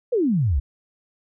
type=exponential sweep; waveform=sine; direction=down; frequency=523.3 to 59.5 Hz; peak=-17 dBFS; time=0.12-0.6 s; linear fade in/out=10 ms; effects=none